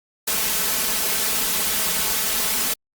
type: noise with comb filter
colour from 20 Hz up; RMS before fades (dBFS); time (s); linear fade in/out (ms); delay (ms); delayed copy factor
white; -22; 0.27-2.74; 10; 4.6; +0.75
effects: Opus 48 kbps